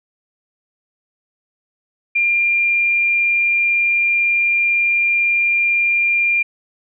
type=tone; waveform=sine; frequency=2394 Hz; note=D7; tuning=33 cents sharp; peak=-13 dBFS; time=2.15-6.43 s; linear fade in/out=10 ms; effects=none